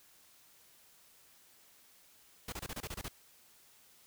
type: noise bursts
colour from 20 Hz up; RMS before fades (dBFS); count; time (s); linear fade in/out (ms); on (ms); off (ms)
pink; -41; 9; 2.48-3.084; 5; 44; 26
effects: white hiss -63 dBFS RMS until 4.06 s